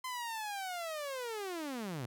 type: linear sweep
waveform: sawtooth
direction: down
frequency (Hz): 1035 to 110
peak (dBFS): -34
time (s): 0.04-2.06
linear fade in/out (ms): 5
effects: none